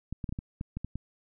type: clicks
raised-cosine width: 5 ms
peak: -22 dBFS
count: 9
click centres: 0.126 / 0.242 / 0.292 / 0.325 / 0.389 / 0.611 / 0.77 / 0.846 / 0.956 s
effects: none